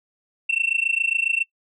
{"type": "tone with amplitude modulation", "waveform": "sine", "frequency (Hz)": 2700, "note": "E7", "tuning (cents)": 41, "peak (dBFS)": -14, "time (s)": [0.49, 1.44], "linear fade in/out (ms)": 10, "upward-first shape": "sine", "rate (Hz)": 27.3, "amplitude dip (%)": 100, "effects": ["noise-tail reverb RT60 0.1 s tail -23 dB re dry", "tanh soft clip ceiling -14 dBFS"]}